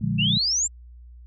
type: chord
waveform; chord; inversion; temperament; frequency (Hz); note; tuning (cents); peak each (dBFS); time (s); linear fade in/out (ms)
sine; Bb dominant seventh; none; equal; 116.54 / 146.83 / 174.61 / 207.7; Bb2 / D3 / F3 / Ab3; 0 / 0 / 0 / 0; -27; 0.01-0.38; 10
type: exponential sweep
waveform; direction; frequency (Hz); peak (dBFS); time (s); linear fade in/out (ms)
sine; up; 2637 to 7590; -20; 0.18-0.68; 20
effects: added 60 Hz sine -42 dBFS peak until 1.26 s